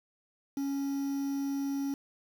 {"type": "tone with quantisation", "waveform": "triangle", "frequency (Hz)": 277.2, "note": "C#4", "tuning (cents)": 0, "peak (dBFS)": -28, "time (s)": [0.57, 1.94], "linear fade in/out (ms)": 2, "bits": 8, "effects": []}